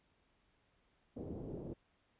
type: low-pass noise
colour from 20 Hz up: white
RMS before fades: -45 dBFS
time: 1.16-1.74 s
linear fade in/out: 10 ms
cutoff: 460 Hz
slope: 24 dB/octave
effects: pink hiss -75 dBFS RMS until 2.19 s + resampled to 8000 Hz